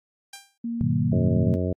5% pulse tone with exponential decay, 794 Hz, G5, 22 cents sharp, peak -24 dBFS, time 0.33-0.58 s, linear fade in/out 5 ms, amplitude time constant 53 ms
sine tone with pitch glide, 233.1 to 231.1 Hz, A#3 to A#3, 0 to -15 cents, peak -26 dBFS, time 0.64-1.56 s, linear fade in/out 5 ms, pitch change -15 cents, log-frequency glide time 0.87-1.18 s
sine chord, G# minor seventh, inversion none, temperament equal with one note detuned, 103.83 / 123.47 / 155.56 / 189.87 Hz, G#2 / B2 / D#3 / F#3, 0 / 0 / 0 / +45 cents, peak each -28 / -25 / -25 / -29 dBFS, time 0.81-1.54 s, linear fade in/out 0 ms
harmonic tone, 90.8 Hz, F#2, 32 cents flat, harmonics 1 / 2 / 3 / 4 / 5 / 6 / 7, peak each -26 / -29 / -31 / -32 / -33 / -34 / -34 dBFS, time 1.12-1.73 s, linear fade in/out 5 ms
effects AAC 64 kbps

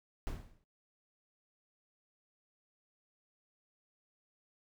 brown noise with exponential decay, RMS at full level -35 dBFS, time 0.27-0.64 s, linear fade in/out 0 ms, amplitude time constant 79 ms, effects noise-tail reverb RT60 0.2 s tail -23 dB re dry

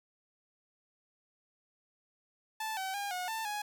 sawtooth tone with pitch steps, 877 / 763 / 808 / 726 / 890 / 833 Hz, A5 / G5 / G#5 / F#5 / A5 / G#5, -6 / -47 / -48 / -33 / +20 / +5 cents, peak -31 dBFS, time 2.6-3.62 s, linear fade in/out 5 ms, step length 170 ms, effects 10-bit

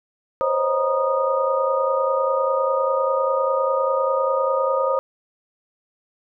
sine tone cluster, 506 / 536 / 621 / 945 / 1234 Hz, B4 / C5 / D#5 / A#5 / D#6, +42 / +42 / -3 / +23 / -15 cents, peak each -28 / -20 / -29 / -27 / -24 dBFS, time 0.41-4.99 s, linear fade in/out 0 ms, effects none

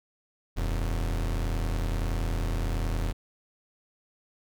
45% pulse tone pair together, 40.76 / 91.5 Hz, E1 / F#2, -19 / -19 cents, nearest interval octave + major second, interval 1400 cents, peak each -27 / -33 dBFS, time 0.56-3.13 s, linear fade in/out 20 ms, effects none

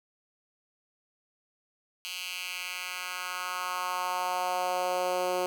10% pulse tone with high-pass filter sweep, 181.4 Hz, F#3, 34 cents flat, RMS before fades -32 dBFS, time 2.05-5.46 s, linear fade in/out 0 ms, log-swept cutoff 3100 to 420 Hz, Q 2.1, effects none

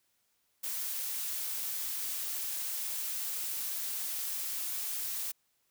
blue noise, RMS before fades -36 dBFS, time 0.63-5.32 s, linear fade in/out 10 ms, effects white hiss -75 dBFS RMS until 5.7 s

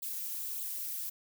violet noise with flanger, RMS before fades -38 dBFS, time 0.02-1.1 s, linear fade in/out 10 ms, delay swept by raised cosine 0.24 to 5.44 ms, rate 1.7 Hz, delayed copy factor +0.75, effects none

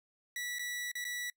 sawtooth tone with dropouts, 1950 Hz, B6, 23 cents flat, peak -33 dBFS, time 0.36-1.3 s, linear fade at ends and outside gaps 2 ms, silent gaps 0.586-0.593 / 0.916-0.953 / 1.043-1.05 s, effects noise-tail reverb RT60 0.1 s tail -24 dB re dry

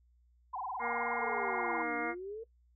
sine tone with vibrato, 874 Hz, A5, 12 cents flat, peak -36 dBFS, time 0.53-1.83 s, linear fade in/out 10 ms, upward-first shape sine, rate 19 Hz, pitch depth 300 cents each way
harmonic tone, 236.5 Hz, A#3, 25 cents sharp, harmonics 1 / 2 / 3 / 4 / 5 / 6 / 7 / 8 / 9, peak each -47 / -40 / -40 / -46 / -43 / -40 / -49 / -47 / -39 dBFS, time 0.79-2.15 s, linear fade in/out 50 ms
sine exponential two-way sweep, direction down then up, 464.1 to 294.1 to 464.1 Hz, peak -39 dBFS, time 1.19-2.44 s, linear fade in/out 10 ms, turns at 1.97 s
effects noise-tail reverb RT60 0.1 s tail -19 dB re dry + added 60 Hz sine -64 dBFS peak until 2.75 s

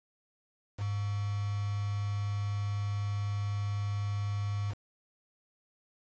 sine tone with quantisation, 102 Hz, G#2, 31 cents flat, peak -30 dBFS, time 0.77-4.75 s, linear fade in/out 50 ms, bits 7, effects resampled to 16000 Hz

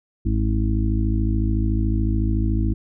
harmonic tone, 53.8 Hz, A1, 38 cents flat, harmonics 1 / 2 / 4 / 5 / 6, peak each -20 / -23 / -27 / -31 / -28 dBFS, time 0.25-2.74 s, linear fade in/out 10 ms, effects none

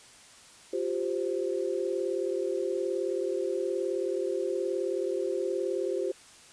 sine chord, F suspended second, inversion none, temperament equal with one note detuned, 353.1 / 392 / 523.3 Hz, F4 / G4 / C5, +19 / 0 / 0 cents, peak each -32 / -31 / -33 dBFS, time 0.73-6.12 s, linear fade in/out 5 ms, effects white hiss -53 dBFS RMS until 6.52 s + resampled to 22050 Hz

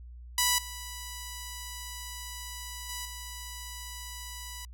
5% pulse tone with level steps, 985 Hz, B5, 5 cents flat, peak -11 / -27 / -23 / -28 dBFS, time 0.38-4.65 s, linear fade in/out 2 ms, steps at 0.58 / 2.89 / 3.05 s, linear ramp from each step 5 ms, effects added 60 Hz sine -43 dBFS peak until 4.73 s + MP3 96 kbps

